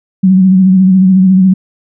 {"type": "tone with vibrato", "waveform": "sine", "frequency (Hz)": 187.8, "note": "F#3", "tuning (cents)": 26, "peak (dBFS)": -3, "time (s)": [0.23, 1.54], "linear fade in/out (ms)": 10, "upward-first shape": "sine", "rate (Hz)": 14, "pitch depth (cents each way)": 44, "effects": []}